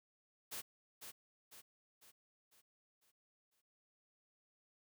white noise with echo, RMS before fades -45 dBFS, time 0.51-0.62 s, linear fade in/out 20 ms, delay 500 ms, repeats 6, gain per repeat -6 dB, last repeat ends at 3.62 s, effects high-pass 100 Hz 12 dB/octave

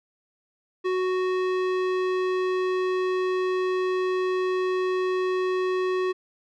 square tone with low-pass filter, 370 Hz, F#4, in tune, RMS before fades -25 dBFS, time 0.84-6.13 s, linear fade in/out 20 ms, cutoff 2900 Hz, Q 0.7, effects none

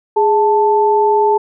sine tone pair together, 415.3 / 880 Hz, G#4 / A5, 0 / 0 cents, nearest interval octave + minor second, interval 1300 cents, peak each -12 dBFS, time 0.16-1.38 s, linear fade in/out 10 ms, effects none

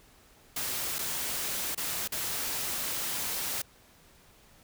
white noise with dropouts, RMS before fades -33 dBFS, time 0.56-3.62 s, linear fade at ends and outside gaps 5 ms, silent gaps 0.985-0.989 / 1.749-1.775 / 2.077-2.12 s, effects pink hiss -59 dBFS RMS until 4.63 s

